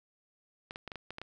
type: clicks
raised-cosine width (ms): 0.3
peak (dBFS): -25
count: 8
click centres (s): 0.709 / 0.759 / 0.877 / 0.918 / 0.957 / 1.106 / 1.184 / 1.216
effects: none